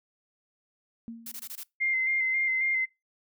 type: tone with exponential decay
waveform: sine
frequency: 230 Hz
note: A#3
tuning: 23 cents flat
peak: -34 dBFS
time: 1.08-1.54 s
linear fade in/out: 0 ms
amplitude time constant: 98 ms
type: noise bursts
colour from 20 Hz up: blue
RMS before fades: -39 dBFS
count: 5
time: 1.26-1.634 s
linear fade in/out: 5 ms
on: 58 ms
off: 21 ms
type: tone with vibrato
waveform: sine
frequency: 2087 Hz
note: C7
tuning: 5 cents flat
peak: -24 dBFS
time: 1.8-2.86 s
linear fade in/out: 20 ms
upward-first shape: square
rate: 3.7 Hz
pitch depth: 21 cents each way
effects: noise-tail reverb RT60 0.2 s tail -24 dB re dry